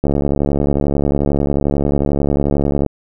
click train, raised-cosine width 2 ms, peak -3 dBFS, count 202, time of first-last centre 0.04-2.863 s, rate 71.2 Hz, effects none

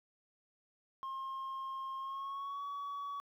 sine tone with pitch glide, 1068 to 1131.5 Hz, C6 to C#6, +35 to +35 cents, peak -36 dBFS, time 1.03-3.2 s, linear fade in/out 0 ms, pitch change +100 cents, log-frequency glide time 1.98-2.64 s, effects tanh soft clip ceiling -38 dBFS + 12-bit

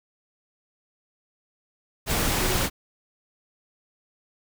sine tone in noise, 370 Hz, F#4, in tune, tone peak -32 dBFS, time 2.35-2.61 s, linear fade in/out 50 ms, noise pink, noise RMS -24 dBFS, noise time 2.06-2.7 s, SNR -11 dB, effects none

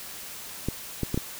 clicks, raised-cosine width 3 ms, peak -13 dBFS, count 4, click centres 0.686 / 1.033 / 1.144 / 1.176 s, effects white hiss -40 dBFS RMS until 1.39 s

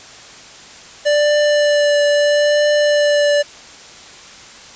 square tone with vibrato, 587.3 Hz, D5, in tune, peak -12 dBFS, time 1.05-3.43 s, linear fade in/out 20 ms, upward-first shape triangle, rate 0.76 Hz, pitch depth 15 cents each way, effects white hiss -38 dBFS RMS until 4.75 s + resampled to 16000 Hz

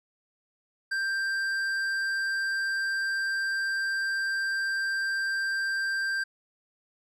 sine tone with tanh clipping, 1578 Hz, G6, 11 cents sharp, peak -28 dBFS, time 0.91-6.24 s, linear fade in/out 10 ms, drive 10 dB, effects none

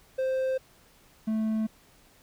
triangle tone pair in turn, 523.3 / 219 Hz, C5 / A3, 0 / -8 cents, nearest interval octave + minor third, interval 1508 cents, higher first, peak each -23 dBFS, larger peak neither, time 0.18-0.58 / 1.27-1.67 s, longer neither, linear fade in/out 10 ms, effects pink hiss -59 dBFS RMS until 2.22 s

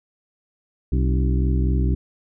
harmonic tone with a mistuned harmonic, 63.9 Hz, C2, 40 cents flat, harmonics 1 / 2 / 3 / 4 / 5 / 6, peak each -18 / -24 / -28 / -30 / -32 / -34 dBFS, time 0.92-1.95 s, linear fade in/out 5 ms, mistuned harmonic 4, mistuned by +120 cents, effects none

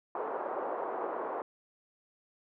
pink band-pass noise, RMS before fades -36 dBFS, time 0.15-1.42 s, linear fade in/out 2 ms, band 400 to 1100 Hz, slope 24 dB/octave, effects none

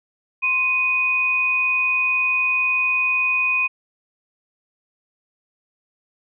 sine tone pair together, 1046.5 / 2489 Hz, C6 / D#7, 0 / 0 cents, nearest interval octave + minor third, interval 1500 cents, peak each -28 / -17 dBFS, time 0.42-3.68 s, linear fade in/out 20 ms, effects none

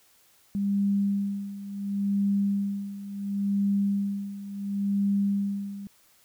sine tone with tremolo, 200 Hz, G3, 35 cents sharp, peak -21 dBFS, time 0.55-5.87 s, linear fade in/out 0 ms, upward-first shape sine, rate 0.71 Hz, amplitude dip 80%, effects white hiss -61 dBFS RMS until 6.24 s

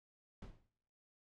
brown noise with exponential decay, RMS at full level -44 dBFS, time 0.42-0.69 s, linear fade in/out 2 ms, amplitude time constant 58 ms, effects noise-tail reverb RT60 0.9 s tail -26 dB re dry + low-pass 6000 Hz 12 dB/octave

